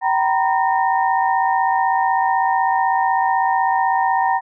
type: tone cluster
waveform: sine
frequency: 769 / 935 / 991 / 1831 Hz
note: G5 / A#5 / B5 / A#6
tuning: -33 / +5 / +6 / -32 cents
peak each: -18 / -18 / -25 / -25 dBFS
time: 0.01-4.41 s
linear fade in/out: 50 ms
effects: none